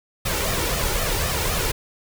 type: noise with flanger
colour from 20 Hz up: pink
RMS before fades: -23 dBFS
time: 0.25-1.72 s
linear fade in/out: 10 ms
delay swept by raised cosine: 1.6 to 2.22 ms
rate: 3.9 Hz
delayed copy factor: +0.6
effects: none